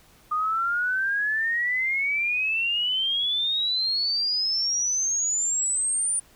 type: exponential sweep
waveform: sine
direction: up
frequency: 1219 to 9397 Hz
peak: -22 dBFS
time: 0.31-6.2 s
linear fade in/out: 10 ms
effects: pink hiss -56 dBFS RMS until 6.35 s